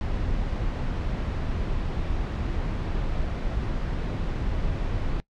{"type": "noise", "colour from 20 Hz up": "brown", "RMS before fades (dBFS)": -27, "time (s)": [0.01, 5.2], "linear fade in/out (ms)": 0, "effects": ["noise-tail reverb RT60 0.1 s tail -22 dB re dry", "low-pass 4000 Hz 12 dB/octave"]}